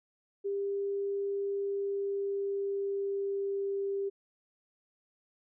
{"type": "tone with pitch glide", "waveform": "sine", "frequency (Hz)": [398.7, 395.7], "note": ["G4", "G4"], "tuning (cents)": [29, 16], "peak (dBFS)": -30, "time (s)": [0.44, 4.1], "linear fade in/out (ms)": 20, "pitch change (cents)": -13, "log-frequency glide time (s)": [1.43, 3.79], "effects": []}